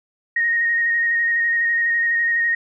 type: tone with vibrato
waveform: sine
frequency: 1864.7 Hz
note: A#6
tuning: in tune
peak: -16 dBFS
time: 0.36-2.55 s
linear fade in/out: 5 ms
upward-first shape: square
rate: 12 Hz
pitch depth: 14 cents each way
effects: none